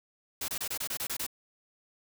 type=noise bursts; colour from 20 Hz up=white; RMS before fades=-34 dBFS; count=9; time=0.41-1.266 s; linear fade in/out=5 ms; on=72 ms; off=26 ms; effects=none